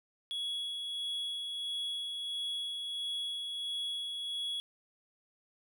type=tone with tremolo; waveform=triangle; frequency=3355 Hz; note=G#7; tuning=17 cents sharp; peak=-32 dBFS; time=0.31-4.6 s; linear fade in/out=0 ms; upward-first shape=sine; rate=1.5 Hz; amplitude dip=30%; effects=none